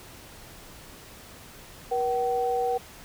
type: tone pair together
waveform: sine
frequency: 479.4 / 761 Hz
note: A#4 / F#5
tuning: +48 / +48 cents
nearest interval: minor sixth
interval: 800 cents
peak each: -26 dBFS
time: 1.91-2.78 s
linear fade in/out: 10 ms
effects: pink hiss -47 dBFS RMS until 3.04 s